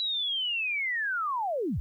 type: linear sweep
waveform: sine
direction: down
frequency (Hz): 3951 to 46.18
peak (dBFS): -27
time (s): 0-1.8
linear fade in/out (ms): 0
effects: 11-bit